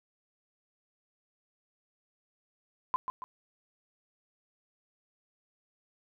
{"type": "tone with echo", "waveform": "sine", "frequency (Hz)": 1021, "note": "C6", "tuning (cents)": -43, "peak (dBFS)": -24, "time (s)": [2.94, 2.96], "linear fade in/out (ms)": 0, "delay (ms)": 140, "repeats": 2, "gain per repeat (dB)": -7, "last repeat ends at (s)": 3.24, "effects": []}